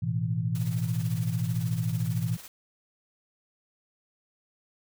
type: chord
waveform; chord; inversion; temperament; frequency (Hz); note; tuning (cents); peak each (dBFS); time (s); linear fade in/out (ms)
sine; A suspended second; none; equal; 110 / 123.47 / 164.81; A2 / B2 / E3; 0 / 0 / 0; -30; 0.02-2.37; 10
type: noise with tremolo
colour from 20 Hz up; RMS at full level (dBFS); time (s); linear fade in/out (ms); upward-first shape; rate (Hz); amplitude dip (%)
white; -43; 0.55-2.48; 0; triangle; 18; 65
effects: none